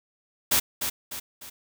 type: noise with echo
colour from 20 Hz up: white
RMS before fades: -21 dBFS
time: 0.51-0.6 s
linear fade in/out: 10 ms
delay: 300 ms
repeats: 3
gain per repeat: -7 dB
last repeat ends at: 1.5 s
effects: none